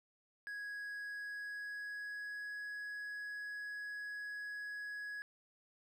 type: tone with pitch glide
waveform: triangle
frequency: 1661.2 to 1672.8 Hz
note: G#6 to G#6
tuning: 0 to +12 cents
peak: -40 dBFS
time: 0.47-5.22 s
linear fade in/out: 0 ms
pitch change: +12 cents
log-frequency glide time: 0.99-2.58 s
effects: none